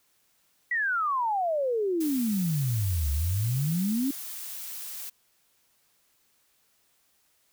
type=exponential two-way sweep; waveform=sine; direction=down then up; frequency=1975.5 to 69.3 to 283.6 Hz; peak=-24 dBFS; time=0.71-4.11 s; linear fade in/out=5 ms; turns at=3.11 s
type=noise; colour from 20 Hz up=blue; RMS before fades=-38 dBFS; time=2-5.1 s; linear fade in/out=10 ms
effects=white hiss -68 dBFS RMS until 7.52 s